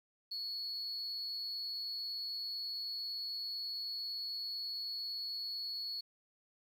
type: tone with amplitude modulation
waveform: sine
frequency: 4382 Hz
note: C#8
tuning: 21 cents flat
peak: -33 dBFS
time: 0.31-6.01 s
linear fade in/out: 10 ms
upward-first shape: sine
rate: 209 Hz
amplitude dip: 65%
effects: tanh soft clip ceiling -35 dBFS + 11-bit